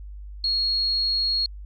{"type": "tone", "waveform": "sine", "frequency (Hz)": 4303, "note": "C8", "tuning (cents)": 48, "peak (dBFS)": -20, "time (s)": [0.44, 1.46], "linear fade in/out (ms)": 2, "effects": ["added 50 Hz sine -35 dBFS peak until 1.65 s", "MP3 96 kbps"]}